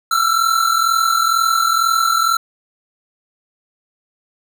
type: tone pair together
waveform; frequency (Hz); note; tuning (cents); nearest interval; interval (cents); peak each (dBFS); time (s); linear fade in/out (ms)
square; 1327.9 / 1370; E6 / F6; +12 / -34; minor second; 54; -16 / -18; 0.11-2.37; 5
effects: none